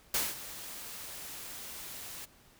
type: noise with ADSR envelope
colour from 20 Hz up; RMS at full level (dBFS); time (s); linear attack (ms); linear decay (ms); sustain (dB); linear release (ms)
white; -29; 0.14-2.26; 3; 200; -15; 20
effects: pink hiss -61 dBFS RMS until 2.59 s